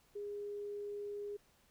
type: tone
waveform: sine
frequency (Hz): 410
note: G#4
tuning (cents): -22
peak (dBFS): -40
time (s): 0.15-1.37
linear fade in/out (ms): 10
effects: pink hiss -70 dBFS RMS until 1.7 s